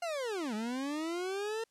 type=linear two-way sweep; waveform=40% pulse; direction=down then up; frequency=712 to 207.7 to 457.6 Hz; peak=-33 dBFS; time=0.02-1.64 s; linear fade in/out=5 ms; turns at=0.54 s; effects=white hiss -75 dBFS RMS until 1.7 s + low-pass 9000 Hz 12 dB/octave